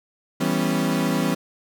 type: chord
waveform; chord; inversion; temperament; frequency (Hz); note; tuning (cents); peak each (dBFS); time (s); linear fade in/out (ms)
35% pulse; C# half-diminished seventh; first; equal; 164.81 / 196 / 246.9 / 277.2; E3 / G3 / B3 / C#4; 0 / 0 / 0 / 0; -24; 0.4-1.35; 10
effects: none